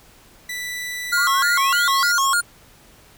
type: tone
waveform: sawtooth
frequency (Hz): 1975.5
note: B6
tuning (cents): 0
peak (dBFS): -23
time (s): 0.49-2.12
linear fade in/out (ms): 5
type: tone with vibrato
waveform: square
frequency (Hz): 1244.5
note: D#6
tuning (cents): 0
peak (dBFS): -17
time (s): 1.12-2.41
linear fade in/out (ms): 10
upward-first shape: square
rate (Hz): 3.3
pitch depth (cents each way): 230
type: exponential sweep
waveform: sine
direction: up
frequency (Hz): 1046.5 to 9500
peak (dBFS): -26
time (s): 1.17-2.42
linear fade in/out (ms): 10
effects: pink hiss -50 dBFS RMS until 3.17 s